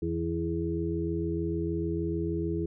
harmonic tone with a mistuned harmonic, 83 Hz, E2, 12 cents sharp, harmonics 1 / 2 / 4 / 5, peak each -34 / -34 / -31 / -35 dBFS, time 0.02-2.66 s, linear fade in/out 5 ms, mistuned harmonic 5, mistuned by +15 cents, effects none

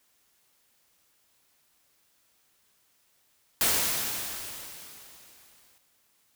white noise with exponential decay, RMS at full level -23 dBFS, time 3.61-5.78 s, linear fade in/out 1 ms, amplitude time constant 470 ms, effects white hiss -68 dBFS RMS until 6.35 s

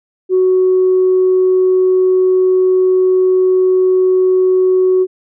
sine tone, 371.3 Hz, F#4, 6 cents sharp, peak -7 dBFS, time 0.29-5.07 s, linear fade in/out 50 ms, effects tanh soft clip ceiling -4 dBFS

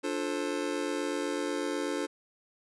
square chord, D minor seventh, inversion none, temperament just, 293.7 / 352.4 / 440.5 / 528.6 Hz, D4 / F4 / A4 / C5, 0 / +16 / +2 / +18 cents, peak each -35 / -37 / -37 / -38 dBFS, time 0.03-2.07 s, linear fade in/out 20 ms, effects resampled to 24000 Hz

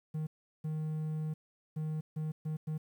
triangle tone bursts at uneven times, 155.56 Hz, D#3, in tune, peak -31 dBFS, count 6, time 0.14-0.27 / 0.64-1.34 / 1.76-2.01 / 2.16-2.32 / 2.45-2.57 / 2.67-2.78 s, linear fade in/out 10 ms, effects 11-bit

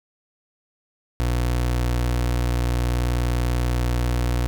30% pulse tone, 60.5 Hz, B1, 35 cents flat, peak -17 dBFS, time 1.2-4.47 s, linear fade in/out 0 ms, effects none

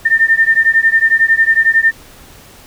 sine beating tone pair, 1800 / 1811 Hz, A6 / A6, +39 / +49 cents, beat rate 11 Hz, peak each -11 dBFS, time 0.05-1.92 s, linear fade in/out 10 ms, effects pink hiss -40 dBFS RMS until 2.66 s

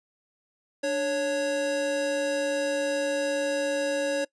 square tone pair together, 293.7 / 554.4 Hz, D4 / C#5, 0 / 0 cents, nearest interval major seventh, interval 1100 cents, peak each -33 / -26 dBFS, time 0.83-4.25 s, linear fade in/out 10 ms, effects noise-tail reverb RT60 0.1 s tail -23 dB re dry + resampled to 22050 Hz

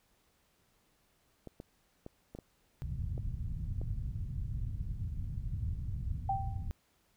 clicks, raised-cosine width 2 ms, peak -31 dBFS, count 7, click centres 1.473 / 1.601 / 2.064 / 2.35 / 2.388 / 3.179 / 3.815 s
white low-pass noise, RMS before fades -37 dBFS, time 2.82-6.71 s, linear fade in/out 0 ms, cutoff 120 Hz, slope 24 dB/octave
sine tone with exponential decay, 781 Hz, G5, 7 cents flat, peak -27 dBFS, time 6.29-6.69 s, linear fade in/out 5 ms, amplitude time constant 85 ms
effects pink hiss -72 dBFS RMS until 7.16 s

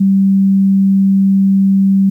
sine tone, 194.5 Hz, G3, 13 cents flat, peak -7 dBFS, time 0-2.1 s, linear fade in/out 10 ms, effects 8-bit

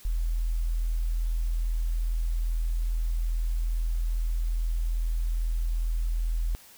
sine tone, 41.2 Hz, E1, in tune, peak -24 dBFS, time 0.05-6.55 s, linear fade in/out 0 ms, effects white hiss -52 dBFS RMS until 6.77 s

